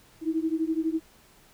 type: beating tone pair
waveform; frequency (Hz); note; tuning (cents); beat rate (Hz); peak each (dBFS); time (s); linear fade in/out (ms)
sine; 316.4 / 328.4; D#4 / E4; +29 / -6; 12; -27 / -28; 0.21-1.01; 50
effects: pink hiss -57 dBFS RMS until 1.53 s